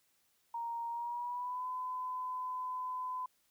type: tone with pitch glide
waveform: sine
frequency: 933 to 1011.6 Hz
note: A#5 to B5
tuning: +1 to +41 cents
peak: -36 dBFS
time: 0.54-3.26 s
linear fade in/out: 5 ms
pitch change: +140 cents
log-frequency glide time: 0.89-1.67 s
effects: white hiss -74 dBFS RMS until 3.5 s